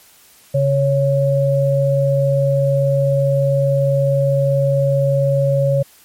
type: tone pair together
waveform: sine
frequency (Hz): 138.59 / 554.4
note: C#3 / C#5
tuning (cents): 0 / 0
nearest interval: 2 octaves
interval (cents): 2400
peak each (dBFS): -15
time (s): 0.54-5.83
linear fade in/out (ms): 10
effects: white hiss -48 dBFS RMS until 6.04 s + MP3 64 kbps